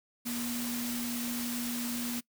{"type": "tone in noise", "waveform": "sine", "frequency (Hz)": 240, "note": "B3", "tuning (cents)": -49, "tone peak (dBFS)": -34, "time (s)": [0.25, 2.21], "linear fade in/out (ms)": 20, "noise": "white", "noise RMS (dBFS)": -38, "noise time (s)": [0.25, 2.21], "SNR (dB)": 1, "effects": ["noise-tail reverb RT60 0.1 s tail -22 dB re dry"]}